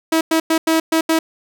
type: tone bursts at uneven times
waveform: sawtooth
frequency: 322.8 Hz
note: E4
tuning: 36 cents flat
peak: -9 dBFS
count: 6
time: 0.12-0.21 / 0.31-0.4 / 0.5-0.58 / 0.67-0.8 / 0.92-1.01 / 1.09-1.19 s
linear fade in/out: 5 ms
effects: none